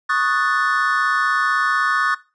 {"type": "chord", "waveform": "triangle", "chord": "D# half-diminished seventh", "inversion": "third", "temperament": "equal", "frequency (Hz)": [1108.7, 1244.5, 1480, 1760], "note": ["C#6", "D#6", "F#6", "A6"], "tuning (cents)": [0, 0, 0, 0], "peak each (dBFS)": -20, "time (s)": [0.09, 2.15], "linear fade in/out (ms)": 10, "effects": ["noise-tail reverb RT60 0.3 s tail -19 dB re dry", "resampled to 22050 Hz"]}